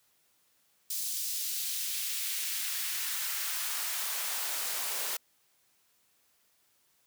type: noise with high-pass filter sweep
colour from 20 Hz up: white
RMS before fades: -34 dBFS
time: 0.9-5.17 s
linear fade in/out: 5 ms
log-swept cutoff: 5100 to 490 Hz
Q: 0.98
effects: white hiss -70 dBFS RMS until 7.06 s + high-pass 60 Hz 12 dB/octave